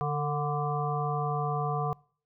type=harmonic tone with a mistuned harmonic; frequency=146.1 Hz; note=D3; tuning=9 cents flat; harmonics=1 / 3 / 5 / 7 / 8; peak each=-30 / -35 / -33 / -38 / -35 dBFS; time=0.01-1.93 s; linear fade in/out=0 ms; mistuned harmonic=3; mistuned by=+45 cents; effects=noise-tail reverb RT60 0.5 s tail -25 dB re dry